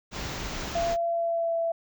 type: band-stop noise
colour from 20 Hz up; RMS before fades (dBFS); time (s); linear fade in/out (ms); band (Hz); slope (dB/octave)
pink; -34; 0.11-0.97; 50; 7300 to 16000; 96
type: tone with pitch glide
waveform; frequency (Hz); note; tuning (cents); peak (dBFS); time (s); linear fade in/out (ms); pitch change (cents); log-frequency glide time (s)
sine; 679 to 666.9; F5 to E5; -49 to +20; -24; 0.75-1.72; 5; -31; 1.07-1.56
effects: none